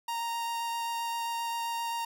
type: tone with vibrato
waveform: 45% pulse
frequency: 930 Hz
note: A#5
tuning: 4 cents flat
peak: -31 dBFS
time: 0.08-2.05 s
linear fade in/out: 5 ms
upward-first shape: sine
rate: 7.6 Hz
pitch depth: 8 cents each way
effects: none